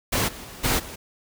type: noise with level steps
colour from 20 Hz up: pink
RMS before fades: -23 / -39 / -41 / -22 / -38 dBFS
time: 0.12-0.96 s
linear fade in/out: 10 ms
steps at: 0.27 / 0.43 / 0.63 / 0.78 s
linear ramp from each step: 20 ms
effects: none